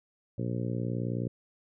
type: harmonic tone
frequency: 59.6 Hz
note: A#1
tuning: 39 cents sharp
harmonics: 2 / 3 / 4 / 5 / 6 / 7 / 8 / 9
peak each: -32 / -36 / -38 / -40 / -42 / -43 / -44 / -45 dBFS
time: 0.38-1.28 s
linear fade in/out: 5 ms
effects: none